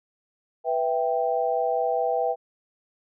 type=chord; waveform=sine; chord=E minor; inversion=second; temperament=equal; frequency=493.9 / 659.3 / 784 Hz; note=B4 / E5 / G5; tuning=0 / 0 / 0 cents; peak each=-26 dBFS; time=0.64-2.36 s; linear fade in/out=50 ms; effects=none